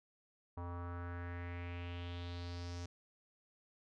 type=tone with low-pass filter sweep; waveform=square; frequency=87.3 Hz; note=F2; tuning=in tune; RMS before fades=-44 dBFS; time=0.57-2.86 s; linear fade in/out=5 ms; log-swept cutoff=1000 to 6000 Hz; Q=3.5; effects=none